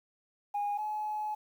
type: tone pair in turn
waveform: sine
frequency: 820 / 849.8 Hz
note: G#5 / G#5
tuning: -22 / +40 cents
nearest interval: minor second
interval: 62 cents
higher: second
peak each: -28 / -31 dBFS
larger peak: first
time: 0.54-0.78 / 0.78-1.35 s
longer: second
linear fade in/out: 10 ms
effects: tanh soft clip ceiling -27 dBFS + 10-bit